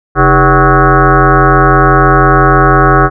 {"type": "tone with frequency modulation", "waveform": "sine", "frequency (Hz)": 577, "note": "D5", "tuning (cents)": -31, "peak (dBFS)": -3, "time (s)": [0.15, 3.1], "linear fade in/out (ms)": 50, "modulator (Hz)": 178, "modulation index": 5.1, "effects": []}